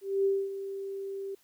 sine tone with ADSR envelope, 392 Hz, G4, in tune, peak -22 dBFS, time 0.01-1.35 s, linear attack 240 ms, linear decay 240 ms, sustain -12 dB, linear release 6 ms, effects white hiss -66 dBFS RMS until 1.43 s

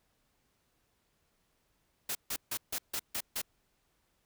white noise bursts, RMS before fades -35 dBFS, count 7, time 2.09-3.417 s, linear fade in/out 5 ms, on 61 ms, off 150 ms, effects pink hiss -75 dBFS RMS until 4.25 s

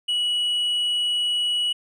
sine tone with tanh clipping, 2930 Hz, F#7, 18 cents flat, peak -21 dBFS, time 0.08-1.73 s, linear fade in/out 10 ms, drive 3 dB, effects none

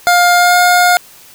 25% pulse tone with pitch glide, 706 to 713.4 Hz, F5 to F5, +19 to +37 cents, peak -3 dBFS, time 0.07-0.97 s, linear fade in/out 0 ms, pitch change +18 cents, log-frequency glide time 0.36-0.57 s, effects white hiss -40 dBFS RMS until 1.34 s

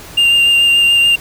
triangle tone with vibrato, 2794 Hz, F7, in tune, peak -6 dBFS, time 0.17-1.16 s, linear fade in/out 10 ms, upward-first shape triangle, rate 6.9 Hz, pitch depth 16 cents each way, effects pink hiss -34 dBFS RMS until 1.2 s

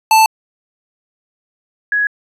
square / sine tone pair in turn, 881 / 1671.8 Hz, A5 / G#6, +2 / +11 cents, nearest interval major seventh, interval 1109 cents, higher second, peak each -7 / -12 dBFS, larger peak first, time 0.11-0.26 / 1.92-2.07 s, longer neither, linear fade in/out 2 ms, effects resampled to 32000 Hz

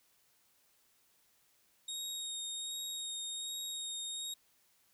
25% pulse tone with vibrato, 3738 Hz, A#7, 4 cents sharp, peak -34 dBFS, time 1.88-4.34 s, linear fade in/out 5 ms, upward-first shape sine, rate 1.3 Hz, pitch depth 16 cents each way, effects white hiss -71 dBFS RMS until 4.93 s

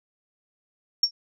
sine tone with exponential decay, 5500 Hz, F8, 27 cents flat, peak -12 dBFS, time 1.03-1.11 s, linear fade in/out 5 ms, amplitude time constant 17 ms, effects tanh soft clip ceiling -10 dBFS

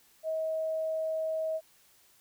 sine tone, 637 Hz, D#5, 41 cents sharp, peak -29 dBFS, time 0.23-1.61 s, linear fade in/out 50 ms, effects white hiss -63 dBFS RMS until 2.2 s

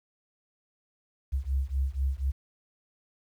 sine beating tone pair, 65.41 / 69.51 Hz, C2 / C#2, 0 / +5 cents, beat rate 4.1 Hz, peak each -29 dBFS, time 1.32-2.32 s, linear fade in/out 20 ms, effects 10-bit

